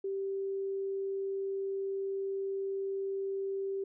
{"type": "tone", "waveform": "sine", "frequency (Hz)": 390.3, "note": "G4", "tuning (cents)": -8, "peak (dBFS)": -32, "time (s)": [0.04, 3.84], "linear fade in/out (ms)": 5, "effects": []}